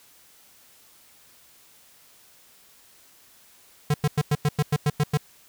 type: tone bursts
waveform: square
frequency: 148.1 Hz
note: D3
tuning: 15 cents sharp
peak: -19 dBFS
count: 10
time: 3.9-5.174 s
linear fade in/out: 5 ms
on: 41 ms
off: 96 ms
effects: white hiss -55 dBFS RMS until 5.48 s